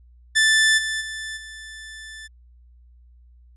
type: tone with level steps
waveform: sawtooth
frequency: 1760 Hz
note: A6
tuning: in tune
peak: -11 / -20 / -26 / -33 dBFS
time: 0.35-2.28 s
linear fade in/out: 20 ms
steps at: 0.77 / 1 / 1.36 s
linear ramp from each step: 20 ms
effects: added 60 Hz sine -48 dBFS peak until 3.56 s + resampled to 24000 Hz